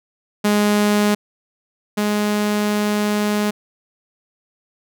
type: tone pair in turn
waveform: sawtooth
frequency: 207.7 / 208.6 Hz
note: G#3 / G#3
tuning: 0 / +8 cents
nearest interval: unison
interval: 8 cents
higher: second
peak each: -10 / -13 dBFS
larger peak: first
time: 0.44-1.15 / 1.97-3.51 s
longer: second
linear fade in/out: 10 ms
effects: none